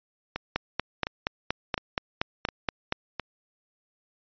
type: two click trains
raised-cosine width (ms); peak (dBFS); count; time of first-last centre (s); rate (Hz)
0.3; -14 / -9; 5 / 11; 0.36-3.197 / 0.56-2.924; 1.41 / 4.23
effects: resampled to 11025 Hz